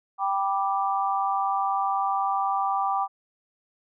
sine chord, G major, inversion none, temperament just, 784 / 980 / 1176 Hz, G5 / B5 / D6, 0 / -14 / +2 cents, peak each -25 / -30 / -27 dBFS, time 0.18-3.08 s, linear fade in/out 50 ms, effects none

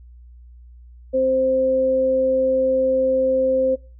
sine tone pair together, 261.6 / 523.2 Hz, C4 / C5, 0 / 0 cents, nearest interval octave, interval 1200 cents, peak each -26 / -16 dBFS, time 1.13-3.76 s, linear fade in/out 20 ms, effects noise-tail reverb RT60 0.3 s tail -20 dB re dry + added 60 Hz sine -41 dBFS peak until 3.99 s

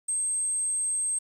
sine tone, 8372 Hz, C9, in tune, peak -24 dBFS, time 0.08-1.19 s, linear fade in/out 10 ms, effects tanh soft clip ceiling -21 dBFS + 9-bit

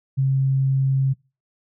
sine tone, 134.5 Hz, C3, 48 cents sharp, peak -16 dBFS, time 0.17-1.14 s, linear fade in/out 20 ms, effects noise-tail reverb RT60 0.3 s tail -24 dB re dry

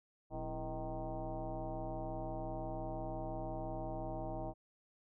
sine tone with frequency modulation, 329.6 Hz, E4, in tune, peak -38 dBFS, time 0.3-4.54 s, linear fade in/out 50 ms, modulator 149 Hz, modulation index 3.4, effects none

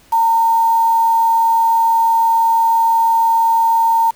sine tone with quantisation, 913 Hz, A#5, 36 cents flat, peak -10 dBFS, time 0.12-4.11 s, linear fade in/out 10 ms, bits 5, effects pink hiss -49 dBFS RMS until 4.15 s

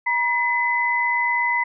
sine tone pair together, 957 / 2018 Hz, A#5 / B6, +45 / +37 cents, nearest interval octave + minor second, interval 1292 cents, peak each -22 / -20 dBFS, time 0.06-1.64 s, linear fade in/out 10 ms, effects none

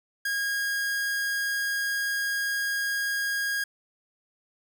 45% pulse tone, 1633 Hz, G#6, 30 cents flat, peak -26 dBFS, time 0.25-3.64 s, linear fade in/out 5 ms, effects none

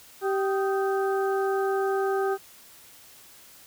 harmonic tone with a mistuned harmonic, 388.8 Hz, G4, 14 cents flat, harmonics 1 / 2 / 3 / 4, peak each -24 / -30 / -34 / -36 dBFS, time 0.21-2.38 s, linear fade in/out 50 ms, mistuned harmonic 3, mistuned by +110 cents, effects white hiss -51 dBFS RMS until 3.66 s

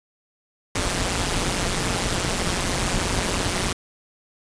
pink noise with amplitude modulation, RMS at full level -20 dBFS, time 0.75-3.73 s, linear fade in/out 5 ms, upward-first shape sine, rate 181 Hz, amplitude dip 80%, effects resampled to 22050 Hz

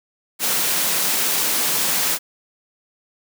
white high-pass noise, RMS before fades -20 dBFS, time 0.39-2.19 s, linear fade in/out 50 ms, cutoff 140 Hz, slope 96 dB/octave, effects none

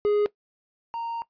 triangle tone pair in turn, 415.3 / 926.7 Hz, G#4 / A#5, 0 / -10 cents, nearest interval octave + major second, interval 1390 cents, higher second, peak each -17 / -27 dBFS, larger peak first, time 0.05-0.26 / 0.94-1.22 s, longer second, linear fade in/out 0 ms, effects noise-tail reverb RT60 0.1 s tail -18 dB re dry + resampled to 11025 Hz

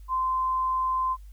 sine tone, 1036 Hz, C6, 17 cents flat, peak -23 dBFS, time 0.08-1.17 s, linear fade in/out 50 ms, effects added 50 Hz sine -42 dBFS peak until 1.32 s + white hiss -66 dBFS RMS until 1.32 s

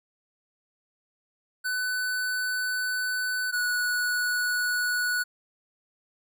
square tone pair in turn, 1500 / 1470.8 Hz, F#6 / F#6, +23 / -11 cents, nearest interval unison, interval 34 cents, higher first, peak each -27 / -25 dBFS, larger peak second, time 1.64-3.52 / 3.52-5.24 s, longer first, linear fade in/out 20 ms, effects none

